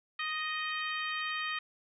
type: harmonic tone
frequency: 622.3 Hz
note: D#5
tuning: in tune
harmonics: 2 / 3 / 4 / 5 / 6 / 7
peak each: -38 / -37 / -39 / -41 / -46 / -50 dBFS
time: 0.19-1.59 s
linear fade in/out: 5 ms
effects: none